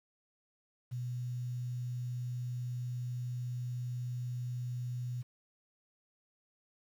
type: tone with quantisation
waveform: sine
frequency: 123.47 Hz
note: B2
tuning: in tune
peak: -35 dBFS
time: 0.91-5.23 s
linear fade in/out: 20 ms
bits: 10
effects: none